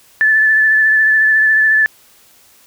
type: tone with vibrato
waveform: sine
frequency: 1746 Hz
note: A6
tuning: 14 cents flat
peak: -8 dBFS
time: 0.21-1.86 s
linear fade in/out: 0 ms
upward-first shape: sine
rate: 14 Hz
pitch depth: 21 cents each way
effects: white hiss -48 dBFS RMS until 2.66 s